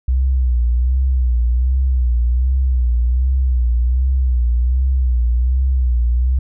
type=tone with vibrato; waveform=sine; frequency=62.3 Hz; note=B1; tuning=16 cents sharp; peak=-12 dBFS; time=0.08-6.39 s; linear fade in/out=5 ms; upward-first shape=sine; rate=1.3 Hz; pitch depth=87 cents each way; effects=none